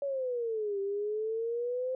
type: exponential two-way sweep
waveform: sine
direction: down then up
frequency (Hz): 569 to 392 to 520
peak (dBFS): -30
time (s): 0.02-1.95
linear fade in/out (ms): 2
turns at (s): 0.8
effects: none